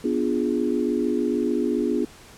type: chord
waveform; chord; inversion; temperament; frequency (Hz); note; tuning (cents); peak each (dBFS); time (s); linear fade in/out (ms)
sine; B diminished seventh; none; equal; 246.9 / 293.7 / 349.2 / 415.3; B3 / D4 / F4 / Ab4; 0 / 0 / 0 / 0; -25 / -26 / -26 / -27; 0.04-2.05; 5
effects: pink hiss -47 dBFS RMS until 2.37 s + low-pass 11000 Hz 12 dB/octave